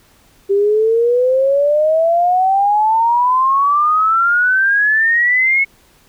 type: exponential sweep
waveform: sine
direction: up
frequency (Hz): 392 to 2207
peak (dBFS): -10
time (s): 0.49-5.65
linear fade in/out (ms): 20
effects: pink hiss -51 dBFS RMS until 6.08 s